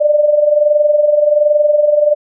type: tone with amplitude modulation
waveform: sine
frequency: 595 Hz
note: D5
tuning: 22 cents sharp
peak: -5 dBFS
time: 0-2.15 s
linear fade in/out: 20 ms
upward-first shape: sine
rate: 21.3 Hz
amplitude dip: 65%
effects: none